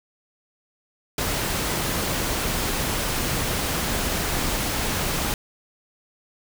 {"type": "noise", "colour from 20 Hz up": "pink", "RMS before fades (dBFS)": -25, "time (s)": [1.18, 5.34], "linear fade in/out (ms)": 2, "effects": []}